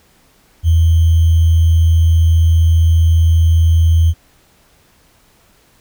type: tone with sample-and-hold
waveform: sine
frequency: 82.41 Hz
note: E2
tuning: in tune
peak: -7 dBFS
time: 0.63-4.14 s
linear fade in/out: 50 ms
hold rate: 3150 Hz
effects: pink hiss -52 dBFS RMS until 5.8 s